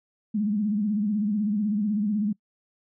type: tone with vibrato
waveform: sine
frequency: 208.8 Hz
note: G#3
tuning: 10 cents sharp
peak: -22 dBFS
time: 0.34-2.33 s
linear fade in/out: 10 ms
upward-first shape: sine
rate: 16 Hz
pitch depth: 92 cents each way
effects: noise-tail reverb RT60 0.1 s tail -25 dB re dry